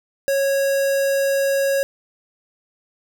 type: tone with notch filter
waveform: square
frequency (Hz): 550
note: C#5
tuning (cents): -14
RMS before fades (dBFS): -19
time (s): 0.28-1.83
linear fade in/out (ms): 0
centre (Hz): 3400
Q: 1.7
effects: none